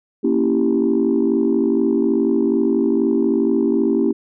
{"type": "chord", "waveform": "sine", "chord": "A# diminished seventh", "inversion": "none", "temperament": "equal", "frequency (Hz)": [233.1, 277.2, 329.6, 392], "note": ["A#3", "C#4", "E4", "G4"], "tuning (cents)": [0, 0, 0, 0], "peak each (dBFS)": -19, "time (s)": [0.23, 4.13], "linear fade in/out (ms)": 20, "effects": ["tanh soft clip ceiling -7 dBFS"]}